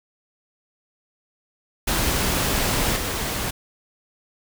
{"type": "noise with level steps", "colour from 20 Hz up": "pink", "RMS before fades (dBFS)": [-22, -26], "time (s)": [1.87, 3.51], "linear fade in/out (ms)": 10, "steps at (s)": 2.96, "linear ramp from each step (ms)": 5, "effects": []}